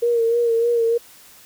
sine tone with vibrato, 466.2 Hz, A#4, in tune, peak -15 dBFS, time 0.02-0.98 s, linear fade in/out 10 ms, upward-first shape sine, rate 3.3 Hz, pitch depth 39 cents each way, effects white hiss -47 dBFS RMS until 1.45 s

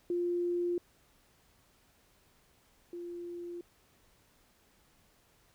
sine tone pair in turn, 350 / 347.4 Hz, F4 / F4, +4 / -9 cents, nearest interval unison, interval 13 cents, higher first, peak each -29 / -39 dBFS, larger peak first, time 0.1-0.78 / 2.93-3.61 s, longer neither, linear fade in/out 2 ms, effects pink hiss -67 dBFS RMS until 5.54 s

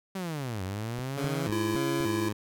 sawtooth linear two-way sweep, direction down then up, 196 to 91.1 to 169.5 Hz, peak -28 dBFS, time 0.15-1.48 s, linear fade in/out 5 ms, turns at 0.63 s
click train, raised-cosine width 3 ms, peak -26 dBFS, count 5, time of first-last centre 0.99-2.005 s, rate 3.94 Hz
15% pulse tone with vibrato, 120 Hz, B2, 49 cents flat, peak -24 dBFS, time 1.17-2.33 s, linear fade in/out 10 ms, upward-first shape square, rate 1.7 Hz, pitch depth 240 cents each way
square tone, 336.8 Hz, E4, 37 cents sharp, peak -29 dBFS, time 1.52-2.29 s, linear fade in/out 5 ms
effects none

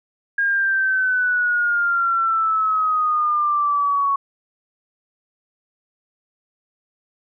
sine exponential sweep, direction down, 1626 to 1108.7 Hz, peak -16 dBFS, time 0.38-4.16 s, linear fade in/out 5 ms, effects none

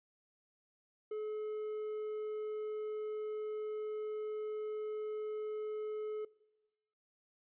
triangle tone, 427.8 Hz, A4, 49 cents flat, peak -35 dBFS, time 1.11-6.25 s, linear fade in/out 5 ms, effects noise-tail reverb RT60 1.0 s tail -21 dB re dry + resampled to 8000 Hz

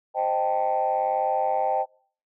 sine chord, A half-diminished seventh, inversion first, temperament equal with one note detuned, 523.3 / 622.3 / 784 / 885.1 Hz, C5 / Eb5 / G5 / A5, 0 / 0 / 0 / +10 cents, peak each -28 / -27 / -23 / -29 dBFS, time 0.14-1.86 s, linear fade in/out 50 ms, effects noise-tail reverb RT60 0.5 s tail -25 dB re dry + tanh soft clip ceiling -14 dBFS

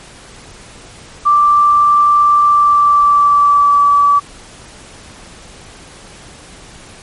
sine tone with pitch glide, 1174.7 to 1149.9 Hz, D6 to D6, 0 to -37 cents, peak -6 dBFS, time 1.25-4.2 s, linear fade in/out 20 ms, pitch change -37 cents, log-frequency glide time 2.46-3.89 s, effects pink hiss -37 dBFS RMS until 7.02 s + MP3 48 kbps

